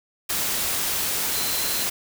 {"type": "tone in noise", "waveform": "sine", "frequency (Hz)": 4088, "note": "C8", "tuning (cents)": -41, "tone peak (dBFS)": -32, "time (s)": [1.34, 1.84], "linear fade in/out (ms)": 10, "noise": "white", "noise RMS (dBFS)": -25, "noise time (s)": [0.29, 1.9], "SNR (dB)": -10, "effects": []}